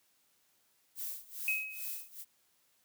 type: noise with tremolo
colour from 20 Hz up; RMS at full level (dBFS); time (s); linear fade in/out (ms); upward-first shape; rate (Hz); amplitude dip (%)
violet; -39; 0.95-2.25; 50; sine; 2.4; 90
type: tone with exponential decay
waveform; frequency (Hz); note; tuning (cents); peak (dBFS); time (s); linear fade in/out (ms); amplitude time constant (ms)
sine; 2551; D#7; +43; -27; 1.48-2.08; 1; 130
effects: white hiss -72 dBFS RMS until 2.84 s + high-pass 80 Hz 12 dB/octave